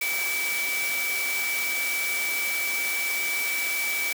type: tone in noise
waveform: sine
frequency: 2300 Hz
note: D7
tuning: 37 cents flat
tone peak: -26 dBFS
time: 0.01-4.13 s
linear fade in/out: 5 ms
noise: white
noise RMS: -31 dBFS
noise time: 0.01-4.13 s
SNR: +2 dB
effects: high-pass 300 Hz 12 dB/octave